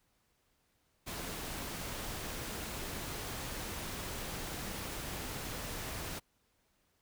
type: tone in noise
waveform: sine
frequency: 190 Hz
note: F#3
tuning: 46 cents sharp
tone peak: -47 dBFS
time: 4.6-4.85 s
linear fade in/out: 20 ms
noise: pink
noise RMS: -41 dBFS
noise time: 1.06-6.2 s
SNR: -9 dB
effects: pink hiss -75 dBFS RMS until 7.01 s